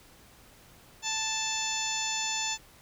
harmonic tone, 880 Hz, A5, in tune, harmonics 1 / 2 / 3 / 4 / 5 / 6 / 7 / 8, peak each -37 / -41 / -36 / -36 / -40 / -39 / -38 / -35 dBFS, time 1.02-2.58 s, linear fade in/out 50 ms, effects pink hiss -56 dBFS RMS until 2.81 s

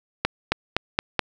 accelerating click train, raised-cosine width 0.3 ms, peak -3 dBFS, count 5, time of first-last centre 0.25-1.193 s, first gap 270 ms, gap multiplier 0.91, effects none

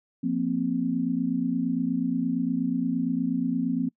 sine chord, F suspended fourth, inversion none, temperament equal, 174.61 / 233.1 / 261.6 Hz, F3 / Bb3 / C4, 0 / 0 / 0 cents, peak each -30 / -28 / -26 dBFS, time 0.23-3.89 s, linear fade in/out 10 ms, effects noise-tail reverb RT60 0.1 s tail -26 dB re dry

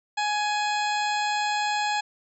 harmonic tone, 837 Hz, G#5, 13 cents sharp, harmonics 1 / 2 / 3 / 4 / 5 / 6 / 8 / 9, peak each -25 / -31 / -33 / -36 / -35 / -42 / -44 / -40 dBFS, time 0.17-2.01 s, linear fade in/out 10 ms, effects none

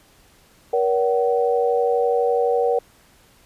sine tone cluster, 476 / 568 / 757 Hz, A#4 / C#5 / F#5, +36 / +42 / +39 cents, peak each -18 / -24 / -23 dBFS, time 0.73-2.79 s, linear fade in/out 5 ms, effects pink hiss -54 dBFS RMS until 3.45 s + resampled to 32000 Hz

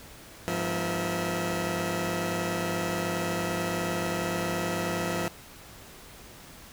15% pulse tone cluster, 101.6 / 173.8 / 245.2 / 469.2 / 648 Hz, G#2 / F3 / B3 / A#4 / E5, -38 / -8 / -12 / +11 / -30 cents, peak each -30 / -24 / -33 / -33 / -28 dBFS, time 0.48-5.28 s, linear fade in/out 0 ms, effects pink hiss -48 dBFS RMS until 6.72 s

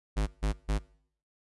square tone bursts, 51.91 Hz, G#1, in tune, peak -26 dBFS, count 3, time 0.16-0.79 s, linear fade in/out 20 ms, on 110 ms, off 150 ms, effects noise-tail reverb RT60 0.6 s tail -22 dB re dry + resampled to 24000 Hz

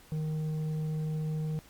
sine tone with tanh clipping, 155.5 Hz, D#3, 1 cent flat, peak -31 dBFS, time 0.12-1.59 s, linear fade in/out 0 ms, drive 6 dB, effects pink hiss -57 dBFS RMS until 1.69 s + Opus 48 kbps

